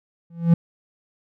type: tone with exponential growth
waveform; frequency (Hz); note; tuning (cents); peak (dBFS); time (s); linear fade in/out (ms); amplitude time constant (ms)
triangle; 168.5; E3; +38; -6; 0.3-0.54; 5; 52
effects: none